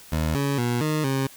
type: tone with pitch steps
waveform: 20% pulse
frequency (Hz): 78.7 / 140.3 / 120.6 / 154 / 134.8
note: D#2 / C#3 / B2 / D#3 / C#3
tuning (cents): +20 / +21 / -41 / -17 / -48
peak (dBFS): -17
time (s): 0.12-1.27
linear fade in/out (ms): 5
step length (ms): 230
effects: white hiss -47 dBFS RMS until 1.36 s